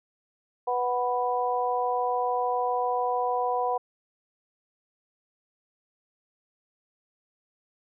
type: harmonic tone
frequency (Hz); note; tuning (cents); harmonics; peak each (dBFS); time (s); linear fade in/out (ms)
246.9; B3; 0; 2 / 3 / 4; -29 / -27 / -29; 0.67-3.78; 10
effects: none